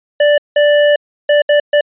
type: tone bursts at uneven times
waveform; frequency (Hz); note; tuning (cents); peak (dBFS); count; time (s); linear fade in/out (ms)
square; 587.3; D5; 0; -8; 5; 0.2-0.38 / 0.56-0.96 / 1.29-1.42 / 1.49-1.6 / 1.73-1.81; 5
effects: resampled to 8000 Hz